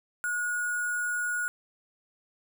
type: tone with sample-and-hold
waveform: sine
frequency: 1450 Hz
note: F#6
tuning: 35 cents flat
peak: -27 dBFS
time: 0.24-1.48 s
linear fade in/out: 0 ms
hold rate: 8820 Hz
effects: none